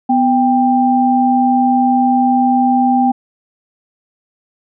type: tone pair together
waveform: sine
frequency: 249.3 / 790 Hz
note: B3 / G5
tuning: +16 / +13 cents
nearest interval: octave + minor sixth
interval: 1997 cents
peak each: -12 dBFS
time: 0.09-3.12 s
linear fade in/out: 10 ms
effects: none